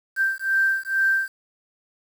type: beating tone pair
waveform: sine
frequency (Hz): 1568 / 1570.2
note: G6 / G6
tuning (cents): 0 / +2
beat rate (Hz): 2.2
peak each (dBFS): -22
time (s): 0.16-1.3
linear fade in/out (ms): 50
effects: 7-bit